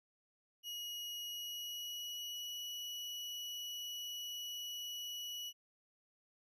35% pulse tone with pitch glide, 2900 to 2934 Hz, F#7 to F#7, -35 to -15 cents, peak -40 dBFS, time 0.63-5.53 s, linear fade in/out 50 ms, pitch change +20 cents, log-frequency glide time 1.26-2.62 s, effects none

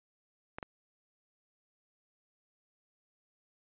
clicks, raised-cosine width 0.5 ms, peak -24 dBFS, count 2, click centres 0.585 / 0.628 s, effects resampled to 8000 Hz

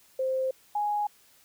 sine tone pair in turn, 523.3 / 830.7 Hz, C5 / G#5, 0 / 0 cents, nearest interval minor sixth, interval 800 cents, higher second, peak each -25 dBFS, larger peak neither, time 0.19-0.51 / 0.75-1.07 s, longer neither, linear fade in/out 5 ms, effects white hiss -60 dBFS RMS until 1.44 s

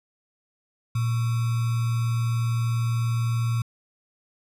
sine tone with sample-and-hold, 116.5 Hz, A#2, 1 cent flat, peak -21 dBFS, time 0.95-3.62 s, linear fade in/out 5 ms, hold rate 1225 Hz, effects resampled to 32000 Hz

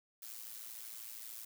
blue noise with amplitude modulation, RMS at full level -45 dBFS, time 0.22-1.45 s, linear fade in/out 5 ms, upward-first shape sine, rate 113 Hz, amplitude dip 70%, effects none

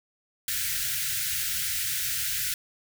white band-stop noise, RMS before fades -29 dBFS, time 0.48-2.54 s, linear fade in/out 2 ms, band 160 to 1400 Hz, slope 96 dB/octave, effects none

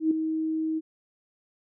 sine tone with ADSR envelope, 317.2 Hz, D#4, 33 cents sharp, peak -17 dBFS, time 0-0.81 s, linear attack 110 ms, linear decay 4 ms, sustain -8 dB, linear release 34 ms, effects none

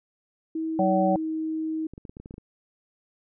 sine tone with pitch glide, 320.9 to 316.8 Hz, E4 to D#4, -46 to +31 cents, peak -26 dBFS, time 0.55-1.87 s, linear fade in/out 5 ms, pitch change -23 cents, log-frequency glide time 0.78-1.31 s
harmonic tone, 189.4 Hz, F#3, 41 cents sharp, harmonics 1 / 3 / 4, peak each -24 / -24 / -24 dBFS, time 0.79-1.16 s, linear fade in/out 2 ms
clicks, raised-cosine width 3 ms, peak -28 dBFS, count 10, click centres 1.936 / 1.979 / 2.052 / 2.095 / 2.169 / 2.2 / 2.259 / 2.309 / 2.341 / 2.381 s
effects none

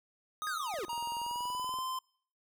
square tone with exponential decay, 1244.5 Hz, D#6, in tune, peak -35 dBFS, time 0.42-1.71 s, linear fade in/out 0 ms, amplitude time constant 280 ms
square linear sweep, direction down, 1661.2 to 324.3 Hz, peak -36 dBFS, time 0.47-0.85 s, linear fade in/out 0 ms
click train, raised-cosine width 1 ms, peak -36 dBFS, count 23, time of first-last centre 0.74-1.788 s, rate 21 Hz
square tone with pitch glide, 943 to 1034.3 Hz, A#5 to C6, +20 to -20 cents, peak -35 dBFS, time 0.89-1.99 s, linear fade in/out 5 ms, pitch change +160 cents, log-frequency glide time 1.21-1.79 s
effects noise-tail reverb RT60 0.6 s tail -26 dB re dry

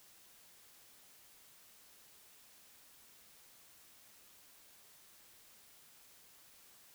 silence, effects white hiss -62 dBFS RMS until 6.94 s

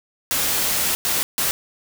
white noise bursts at uneven times, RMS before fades -21 dBFS, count 3, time 0.31-0.95 / 1.05-1.23 / 1.38-1.51 s, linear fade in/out 0 ms, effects none

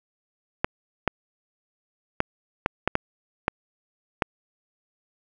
clicks, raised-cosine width 0.5 ms, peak -5 dBFS, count 8, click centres 0.645 / 1.077 / 2.204 / 2.661 / 2.876 / 2.954 / 3.481 / 4.222 s, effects none

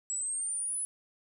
sine linear sweep, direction up, 7700 to 10210 Hz, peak -31 dBFS, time 0.1-0.85 s, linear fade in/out 0 ms, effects none

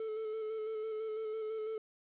triangle tone with vibrato, 436.9 Hz, A4, 12 cents flat, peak -34 dBFS, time 0-1.78 s, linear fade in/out 2 ms, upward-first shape square, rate 6 Hz, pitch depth 22 cents each way, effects resampled to 8000 Hz + 11-bit

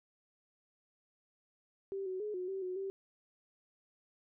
sine tone with pitch steps, 390.5 / 373.4 / 421.1 / 364.6 / 385.2 / 366.7 / 388.3 Hz, G4 / F#4 / G#4 / F#4 / G4 / F#4 / G4, -7 / +16 / +24 / -25 / -30 / -15 / -16 cents, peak -36 dBFS, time 1.92-2.9 s, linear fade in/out 0 ms, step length 140 ms, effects none

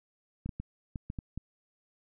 clicks, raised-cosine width 5 ms, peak -24 dBFS, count 7, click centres 0.46 / 0.492 / 0.6 / 0.958 / 1.101 / 1.188 / 1.376 s, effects none

